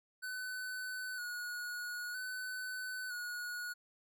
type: tone with vibrato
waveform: square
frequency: 1480 Hz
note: F#6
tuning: in tune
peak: -40 dBFS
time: 0.22-3.74 s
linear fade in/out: 20 ms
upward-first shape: square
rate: 0.52 Hz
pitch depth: 31 cents each way
effects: none